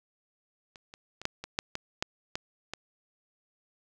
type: clicks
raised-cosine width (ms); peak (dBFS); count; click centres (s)
0.2; -30 / -29 / -25 / -11 / -21 / -10 / -16 / -11 / -15 / -18; 10; 0.758 / 0.939 / 1.216 / 1.254 / 1.44 / 1.589 / 1.754 / 2.025 / 2.355 / 2.736
effects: none